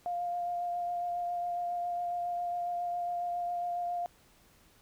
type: tone with vibrato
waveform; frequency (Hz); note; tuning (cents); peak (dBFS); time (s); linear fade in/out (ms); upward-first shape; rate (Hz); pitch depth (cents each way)
sine; 702; F5; +9; -31; 0.06-4.06; 0; sine; 7.3; 13
effects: pink hiss -63 dBFS RMS until 4.81 s